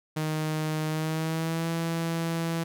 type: tone with pitch glide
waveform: sawtooth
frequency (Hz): 155.56 to 165.76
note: D#3 to E3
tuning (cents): 0 to +10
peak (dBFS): -23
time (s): 0.16-2.64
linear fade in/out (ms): 10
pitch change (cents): +110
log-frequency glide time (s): 0.88-1.69
effects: none